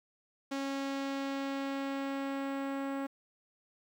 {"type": "tone with low-pass filter sweep", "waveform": "sawtooth", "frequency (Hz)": 274.3, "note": "C#4", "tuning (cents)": -18, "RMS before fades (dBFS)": -36, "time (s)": [0.51, 3.07], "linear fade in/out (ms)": 10, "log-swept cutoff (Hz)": [6500, 1800], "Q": 0.79, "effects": ["10-bit"]}